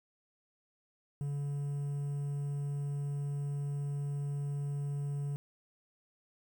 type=tone with quantisation; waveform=triangle; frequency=142.7 Hz; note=D3; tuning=49 cents flat; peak=-31 dBFS; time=1.21-5.36 s; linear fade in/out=0 ms; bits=10; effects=none